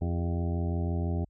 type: harmonic tone with a mistuned harmonic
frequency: 86 Hz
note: F2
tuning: 26 cents flat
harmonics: 1 / 2 / 3 / 4 / 5 / 7 / 8 / 9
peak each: -28 / -34 / -38 / -40 / -42 / -45 / -46 / -47 dBFS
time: 0.01-1.25 s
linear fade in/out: 10 ms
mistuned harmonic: 5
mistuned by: -55 cents
effects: added 50 Hz sine -62 dBFS peak until 1.29 s